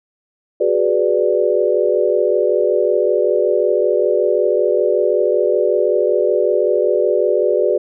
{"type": "chord", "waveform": "sine", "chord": "G# half-diminished seventh", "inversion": "third", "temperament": "equal", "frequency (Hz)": [370, 415.3, 493.9, 587.3], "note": ["F#4", "G#4", "B4", "D5"], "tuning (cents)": [0, 0, 0, 0], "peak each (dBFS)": -18, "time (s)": [0.6, 7.78], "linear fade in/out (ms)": 10, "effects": []}